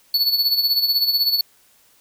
square tone with tremolo, 4435 Hz, C#8, in tune, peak -14 dBFS, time 0.14-1.41 s, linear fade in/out 2 ms, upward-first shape sine, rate 16 Hz, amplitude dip 65%, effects white hiss -56 dBFS RMS until 2 s

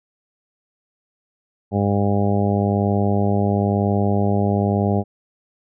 harmonic tone, 101 Hz, G#2, 48 cents flat, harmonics 1 / 2 / 3 / 4 / 5 / 6 / 7 / 8, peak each -20 / -20 / -28 / -25 / -29 / -28 / -28 / -29 dBFS, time 1.71-5.04 s, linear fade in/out 50 ms, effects none

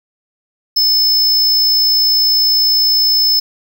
square tone, 5240 Hz, E8, 11 cents flat, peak -10 dBFS, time 0.76-3.4 s, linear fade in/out 10 ms, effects none

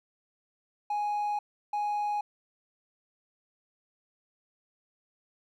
triangle tone bursts at uneven times, 830.6 Hz, G#5, in tune, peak -25 dBFS, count 2, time 0.9-1.39 / 1.73-2.21 s, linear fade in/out 5 ms, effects tanh soft clip ceiling -21 dBFS

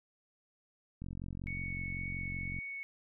click train, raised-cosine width 5 ms, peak -30 dBFS, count 72, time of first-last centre 1.02-2.587 s, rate 45.3 Hz
sine tone with vibrato, 2218 Hz, C#7, in tune, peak -39 dBFS, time 1.47-2.83 s, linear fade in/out 0 ms, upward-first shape triangle, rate 2 Hz, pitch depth 9 cents each way
effects none

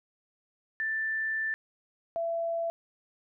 sine tone pair in turn, 1769 / 669.9 Hz, A6 / E5, +9 / +28 cents, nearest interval octave + perfect fourth, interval 1681 cents, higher first, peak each -28 dBFS, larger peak neither, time 0.8-1.54 / 2.16-2.7 s, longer first, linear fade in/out 0 ms, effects none

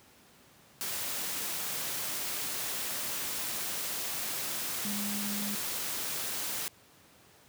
sine tone in noise, 205.2 Hz, G#3, 21 cents flat, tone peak -35 dBFS, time 4.85-5.55 s, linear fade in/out 0 ms, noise white, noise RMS -35 dBFS, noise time 0.81-6.68 s, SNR -3 dB, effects pink hiss -59 dBFS RMS until 7.48 s + high-pass 100 Hz 12 dB/octave

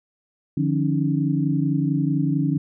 sine tone cluster, 150.1 / 174.6 / 276.1 / 307.3 Hz, D3 / F3 / C#4 / D#4, +38 / 0 / -7 / -21 cents, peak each -22 / -26 / -23 / -28 dBFS, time 0.57-2.58 s, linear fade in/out 5 ms, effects none

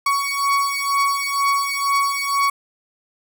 35% pulse beating tone pair, 1118 / 1120.1 Hz, C#6 / C#6, +14 / +18 cents, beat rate 2.1 Hz, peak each -19 dBFS, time 0.06-2.5 s, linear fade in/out 5 ms, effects none

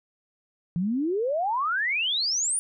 sine exponential sweep, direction up, 164.81 to 9770 Hz, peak -23 dBFS, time 0.76-2.59 s, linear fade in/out 0 ms, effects none

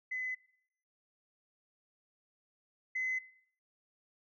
sine tone pair in turn, 2021 / 2037 Hz, B6 / C7, +39 / -47 cents, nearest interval unison, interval 14 cents, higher second, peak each -34 / -31 dBFS, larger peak second, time 0.11-0.35 / 2.95-3.19 s, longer neither, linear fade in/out 10 ms, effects noise-tail reverb RT60 0.6 s tail -18 dB re dry + tanh soft clip ceiling -27 dBFS

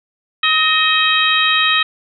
harmonic tone with a mistuned harmonic, 634 Hz, D#5, 32 cents sharp, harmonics 2 / 3 / 4 / 5 / 6, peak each -18 / -18 / -18 / -18 / -18 dBFS, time 0.43-1.83 s, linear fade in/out 5 ms, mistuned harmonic 3, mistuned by -44 cents, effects none

